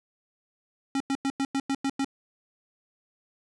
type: tone bursts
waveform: square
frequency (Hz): 272.6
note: C#4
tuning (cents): -29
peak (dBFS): -25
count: 8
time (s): 0.95-2.046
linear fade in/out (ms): 2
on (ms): 53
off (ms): 96
effects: resampled to 22050 Hz